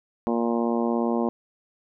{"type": "harmonic tone", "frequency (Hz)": 117.2, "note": "A#2", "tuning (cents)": 10, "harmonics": [2, 3, 4, 5, 6, 7, 8, 9], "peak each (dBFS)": [-24, -28, -30, -32, -34, -35, -36, -37], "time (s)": [0.27, 1.29], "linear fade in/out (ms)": 0, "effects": []}